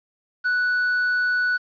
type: tone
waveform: triangle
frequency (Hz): 1480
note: F#6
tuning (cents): 0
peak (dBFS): -17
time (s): 0.44-1.58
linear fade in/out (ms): 20
effects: resampled to 11025 Hz + 9-bit